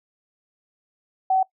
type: tone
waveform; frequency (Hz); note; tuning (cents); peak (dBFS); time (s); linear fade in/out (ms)
sine; 758; F#5; +42; -16; 1.3-1.43; 5
effects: noise-tail reverb RT60 0.1 s tail -21 dB re dry